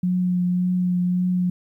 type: tone with vibrato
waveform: sine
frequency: 180 Hz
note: F#3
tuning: 47 cents flat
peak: -18 dBFS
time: 0.03-1.5 s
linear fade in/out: 5 ms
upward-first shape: triangle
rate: 1.8 Hz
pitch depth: 18 cents each way
effects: 10-bit